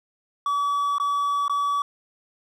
triangle tone with dropouts, 1143 Hz, D6, 47 cents flat, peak -19 dBFS, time 0.46-1.82 s, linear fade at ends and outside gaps 2 ms, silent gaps 0.983-0.999 / 1.481-1.496 s, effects none

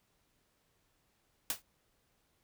white noise with exponential decay, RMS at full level -30 dBFS, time 1.5-1.62 s, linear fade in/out 1 ms, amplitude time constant 25 ms, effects pink hiss -75 dBFS RMS until 2.43 s

